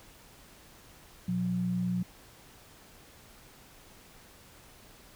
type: tone pair together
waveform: sine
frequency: 120.07 / 180 Hz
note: B2 / F#3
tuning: -48 / -47 cents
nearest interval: perfect fifth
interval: 701 cents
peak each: -36 / -28 dBFS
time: 1.28-2.03 s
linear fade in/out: 5 ms
effects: pink hiss -55 dBFS RMS until 5.15 s